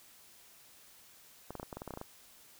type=clicks; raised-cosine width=1 ms; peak=-27 dBFS; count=12; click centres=1.506 / 1.553 / 1.598 / 1.63 / 1.728 / 1.77 / 1.819 / 1.877 / 1.907 / 1.938 / 1.974 / 2.014 s; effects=white hiss -59 dBFS RMS until 2.59 s